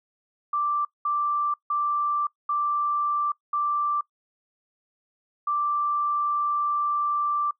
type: tone bursts at uneven times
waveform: sine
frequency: 1174.7 Hz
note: D6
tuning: in tune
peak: -22 dBFS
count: 6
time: 0.53-0.85 / 1.05-1.54 / 1.7-2.27 / 2.49-3.32 / 3.53-4.01 / 5.47-7.51 s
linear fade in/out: 5 ms
effects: noise-tail reverb RT60 0.1 s tail -21 dB re dry